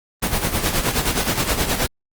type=noise with tremolo; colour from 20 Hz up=pink; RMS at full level=-18 dBFS; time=0.22-1.87 s; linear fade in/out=10 ms; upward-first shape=sine; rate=9.5 Hz; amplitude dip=65%; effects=Opus 24 kbps